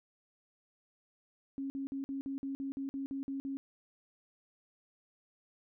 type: tone bursts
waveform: sine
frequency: 273 Hz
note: C#4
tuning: 26 cents flat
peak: -35 dBFS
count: 12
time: 1.58-3.57 s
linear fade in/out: 0 ms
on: 120 ms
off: 50 ms
effects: none